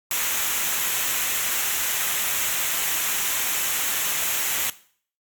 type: noise with comb filter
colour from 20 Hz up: white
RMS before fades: -24 dBFS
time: 0.11-4.7 s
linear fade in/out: 2 ms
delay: 0.21 ms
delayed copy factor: -0.55
effects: noise-tail reverb RT60 0.5 s tail -17 dB re dry + Opus 48 kbps